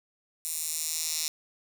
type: tone with high-pass filter sweep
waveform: 10% pulse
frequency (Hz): 158.2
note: D#3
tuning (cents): +29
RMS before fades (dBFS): -32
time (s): 0.45-1.28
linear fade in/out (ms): 0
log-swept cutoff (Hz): 8700 to 5400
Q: 1.5
effects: none